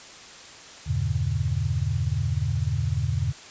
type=chord; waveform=sine; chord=E diminished seventh; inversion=none; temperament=just; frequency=82.41 / 98.89 / 118.67 / 142.4 Hz; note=E2 / G2 / Bb2 / Db3; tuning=0 / +16 / +31 / +47 cents; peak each=-28 dBFS; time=0.86-3.33 s; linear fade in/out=20 ms; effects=white hiss -44 dBFS RMS until 3.5 s + resampled to 16000 Hz